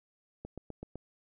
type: click train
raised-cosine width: 2 ms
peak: -28 dBFS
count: 5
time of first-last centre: 0.45-0.956 s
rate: 7.9 Hz
effects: none